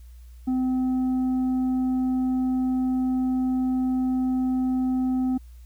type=tone with tanh clipping; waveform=triangle; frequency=256.6 Hz; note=C4; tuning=34 cents flat; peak=-22 dBFS; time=0.47-5.38 s; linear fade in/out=10 ms; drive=9 dB; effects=added 60 Hz sine -42 dBFS peak until 5.65 s + white hiss -63 dBFS RMS until 5.65 s